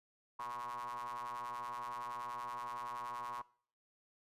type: ring-modulated tone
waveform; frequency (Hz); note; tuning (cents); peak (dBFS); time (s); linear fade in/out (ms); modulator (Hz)
square; 60.9; B1; -24; -39; 0.39-3.42; 5; 1030
effects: noise-tail reverb RT60 0.5 s tail -21 dB re dry + resampled to 32000 Hz